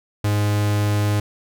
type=tone; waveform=45% pulse; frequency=103.83 Hz; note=G#2; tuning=in tune; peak=-17 dBFS; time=0.24-1.2 s; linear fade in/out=5 ms; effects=none